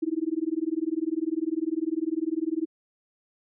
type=tone with tremolo; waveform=sine; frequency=321.8 Hz; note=E4; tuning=42 cents flat; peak=-21 dBFS; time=0.02-2.66 s; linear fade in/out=10 ms; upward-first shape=sine; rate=20 Hz; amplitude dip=100%; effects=none